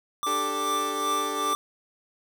square tone with tremolo, 1178 Hz, D6, 5 cents sharp, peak -24 dBFS, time 0.23-1.55 s, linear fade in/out 0 ms, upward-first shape triangle, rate 2.5 Hz, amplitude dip 60%
30% pulse chord, D suspended fourth, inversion none, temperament equal, 293.7 / 392 / 440 Hz, D4 / G4 / A4, 0 / 0 / 0 cents, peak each -33 / -32 / -32 dBFS, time 0.26-1.54 s, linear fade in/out 10 ms
effects none

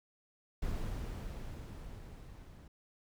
brown noise with level ramp, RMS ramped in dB -37 to -53 dBFS, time 0.62-2.68 s, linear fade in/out 5 ms, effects none

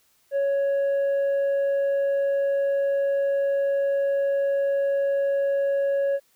sine tone with tanh clipping, 556 Hz, C#5, 5 cents sharp, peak -21 dBFS, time 0.31-6.2 s, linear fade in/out 50 ms, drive 3 dB, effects white hiss -64 dBFS RMS until 6.35 s

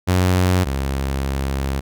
sawtooth tone pair in turn, 91.5 / 67.86 Hz, F#2 / C#2, -19 / -36 cents, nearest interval perfect fourth, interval 517 cents, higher first, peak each -10 / -16 dBFS, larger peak first, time 0.07-0.65 / 0.65-1.81 s, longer second, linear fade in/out 20 ms, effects none

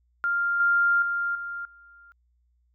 sine tone with level steps, 1396.9 Hz, F6, in tune, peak -22 / -18 / -24 / -31 / -49 dBFS, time 0.24-2.12 s, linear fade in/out 0 ms, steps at 0.6 / 1.02 / 1.35 / 1.65 s, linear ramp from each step 2 ms, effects added 60 Hz sine -64 dBFS peak until 2.74 s

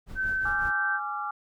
brown noise with tremolo, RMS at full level -37 dBFS, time 0.06-0.73 s, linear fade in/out 50 ms, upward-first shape triangle, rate 5.4 Hz, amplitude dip 75%
sine tone with pitch glide, 1536 to 1555.6 Hz, G6 to G6, -36 to -14 cents, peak -25 dBFS, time 0.15-1 s, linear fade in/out 50 ms, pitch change +22 cents, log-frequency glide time 0.4-0.55 s
sine chord, D diminished, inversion second, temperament equal with one note detuned, 830.6 / 1174.7 / 1374.5 Hz, Ab5 / D6 / F6, 0 / 0 / -28 cents, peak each -34 dBFS, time 0.45-1.31 s, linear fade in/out 5 ms
effects none

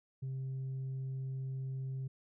sine tone with tanh clipping, 132.5 Hz, C3, 22 cents sharp, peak -37 dBFS, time 0.22-2.08 s, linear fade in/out 10 ms, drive 1 dB, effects none

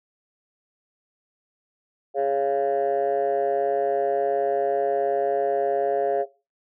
sine chord, Db major, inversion second, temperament just, 415.8 / 554.4 / 693 Hz, Ab4 / Db5 / F5, +2 / 0 / -14 cents, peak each -23 dBFS, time 2.14-6.26 s, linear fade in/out 50 ms, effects noise-tail reverb RT60 0.3 s tail -18 dB re dry + tanh soft clip ceiling -15 dBFS

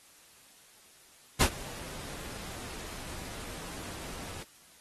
pink noise with ADSR envelope, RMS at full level -22 dBFS, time 1.4-4.43 s, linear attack 12 ms, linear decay 78 ms, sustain -21 dB, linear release 4 ms, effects white hiss -58 dBFS RMS until 4.8 s + AAC 32 kbps

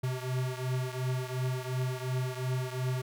square beating tone pair, 127.1 / 129.9 Hz, C3 / C3, -50 / -12 cents, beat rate 2.8 Hz, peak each -33 / -36 dBFS, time 0.03-3.02 s, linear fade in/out 10 ms, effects none

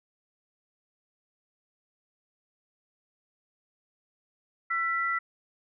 sine tone pair together, 1350.5 / 1975.5 Hz, E6 / B6, +42 / 0 cents, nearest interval perfect fifth, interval 658 cents, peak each -28 / -29 dBFS, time 4.7-5.19 s, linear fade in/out 10 ms, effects none

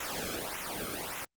pink noise with flanger, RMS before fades -37 dBFS, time 0-1.25 s, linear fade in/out 5 ms, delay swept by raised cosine 0.21 to 1.1 ms, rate 1.7 Hz, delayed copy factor -0.8, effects Opus 48 kbps

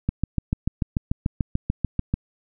click train, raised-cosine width 5 ms, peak -9 dBFS, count 15, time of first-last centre 0.09-2.14 s, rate 6.83 Hz, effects none

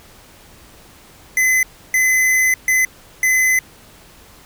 square tone bursts at uneven times, 2031 Hz, B6, 48 cents sharp, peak -13 dBFS, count 4, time 1.37-1.63 / 1.94-2.54 / 2.68-2.85 / 3.23-3.59 s, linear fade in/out 2 ms, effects pink hiss -45 dBFS RMS until 4.45 s

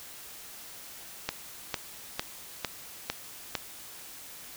click train, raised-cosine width 0.2 ms, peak -11 dBFS, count 6, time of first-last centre 1.29-3.552 s, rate 2.21 Hz, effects white hiss -46 dBFS RMS until 4.56 s

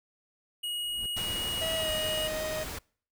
square tone, 2892 Hz, F#7, 40 cents flat, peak -32 dBFS, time 0.63-2.28 s, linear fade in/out 10 ms
brown noise with exponential growth, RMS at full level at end -40 dBFS, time 0.75-1.06 s, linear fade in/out 2 ms, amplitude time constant 67 ms
pink noise, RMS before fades -38 dBFS, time 1.16-2.79 s, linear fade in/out 10 ms
45% pulse tone with pitch glide, 647 to 623.9 Hz, E5 to D#5, -32 to +5 cents, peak -32 dBFS, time 1.61-2.64 s, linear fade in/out 10 ms, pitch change -63 cents, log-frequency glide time 1.76-1.9 s
effects noise-tail reverb RT60 0.5 s tail -26 dB re dry

